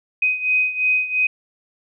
sine beating tone pair, 2508 / 2510.9 Hz, D#7 / D#7, +13 / +15 cents, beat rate 2.9 Hz, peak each -18 / -22 dBFS, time 0.22-1.27 s, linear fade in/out 5 ms, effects none

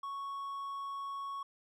triangle tone, 1108.7 Hz, C#6, in tune, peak -36 dBFS, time 0.03-1.43 s, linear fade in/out 5 ms, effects none

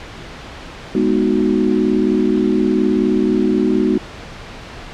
sine chord, G# minor seventh, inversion none, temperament equal, 207.7 / 246.9 / 311.1 / 370 Hz, G#3 / B3 / D#4 / F#4, 0 / 0 / 0 / 0 cents, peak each -18 dBFS, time 0.95-3.98 s, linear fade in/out 2 ms, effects pink hiss -33 dBFS RMS until 4.93 s + low-pass 4000 Hz 12 dB/octave

